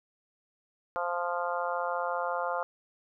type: harmonic tone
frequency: 174.61 Hz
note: F3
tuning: in tune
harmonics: 3 / 4 / 5 / 6 / 7 / 8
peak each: -34 / -35 / -36 / -37 / -37 / -38 dBFS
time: 0.96-2.63 s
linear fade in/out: 0 ms
effects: none

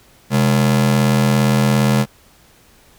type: ring-modulated tone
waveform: 45% pulse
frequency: 170 Hz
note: F3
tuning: 46 cents flat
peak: -9 dBFS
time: 0.3-2.06 s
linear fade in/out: 50 ms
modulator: 38.7 Hz
effects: pink hiss -50 dBFS RMS until 2.98 s

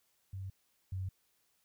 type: tone pair in turn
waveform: sine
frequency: 95.9 / 94.09 Hz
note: G2 / F#2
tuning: -37 / +30 cents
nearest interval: unison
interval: 33 cents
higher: first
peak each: -39 / -35 dBFS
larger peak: second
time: 0.33-0.5 / 0.92-1.09 s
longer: neither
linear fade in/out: 5 ms
effects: white hiss -75 dBFS RMS until 1.64 s

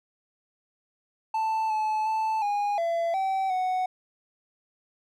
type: tone with pitch steps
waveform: triangle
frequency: 882 / 864 / 878 / 820 / 674 / 769 / 741 Hz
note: A5 / A5 / A5 / G#5 / E5 / G5 / F#5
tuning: +4 / -32 / -4 / -22 / +38 / -33 / +2 cents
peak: -22 dBFS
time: 1.34-3.86 s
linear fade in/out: 5 ms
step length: 360 ms
effects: none

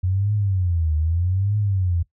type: tone with vibrato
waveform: sine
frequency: 89.8 Hz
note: F2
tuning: 49 cents sharp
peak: -18 dBFS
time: 0.03-2.03 s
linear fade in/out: 10 ms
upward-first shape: triangle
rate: 0.81 Hz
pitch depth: 290 cents each way
effects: noise-tail reverb RT60 0.1 s tail -18 dB re dry

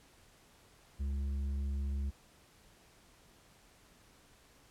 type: tone with tanh clipping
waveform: triangle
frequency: 69.3 Hz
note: C#2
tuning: in tune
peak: -34 dBFS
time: 0.99-2.11 s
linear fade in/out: 20 ms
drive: 11 dB
effects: pink hiss -63 dBFS RMS until 4.7 s + low-pass 12000 Hz 12 dB/octave

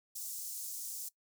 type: high-pass noise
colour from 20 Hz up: pink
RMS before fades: -42 dBFS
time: 0.15-1.09 s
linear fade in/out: 10 ms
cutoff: 6300 Hz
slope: 24 dB/octave
effects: noise-tail reverb RT60 0.1 s tail -20 dB re dry

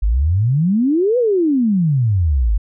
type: exponential two-way sweep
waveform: sine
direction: up then down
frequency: 47.47 to 509 to 47.47 Hz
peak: -12 dBFS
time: 0.02-2.58 s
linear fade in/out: 10 ms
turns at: 1.18 s
effects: none

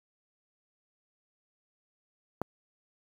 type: click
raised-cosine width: 1 ms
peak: -16 dBFS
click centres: 2.416 s
effects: high-pass 80 Hz 12 dB/octave + 8-bit

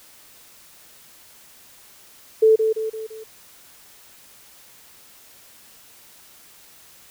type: tone with echo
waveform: sine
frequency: 440 Hz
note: A4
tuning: in tune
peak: -10 dBFS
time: 2.42-2.56 s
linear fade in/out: 10 ms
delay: 170 ms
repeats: 4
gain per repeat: -6 dB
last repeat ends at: 3.24 s
effects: white hiss -49 dBFS RMS until 7.1 s

